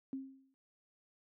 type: tone with exponential decay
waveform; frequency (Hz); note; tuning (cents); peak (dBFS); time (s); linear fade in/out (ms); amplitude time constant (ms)
sine; 267.5; C4; +38; -35; 0.13-0.54; 0; 89
effects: high-pass 150 Hz 12 dB/octave